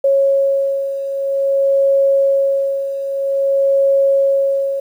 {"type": "beating tone pair", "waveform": "sine", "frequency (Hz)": [549, 549.51], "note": ["C#5", "C#5"], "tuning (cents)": [-17, -15], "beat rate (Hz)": 0.51, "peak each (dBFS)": [-19, -13], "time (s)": [0.04, 4.8], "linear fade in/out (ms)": 5, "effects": ["8-bit"]}